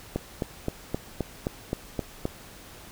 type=click train; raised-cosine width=2 ms; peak=-13 dBFS; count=9; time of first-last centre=0.16-2.254 s; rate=3.82 Hz; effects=pink hiss -47 dBFS RMS until 2.91 s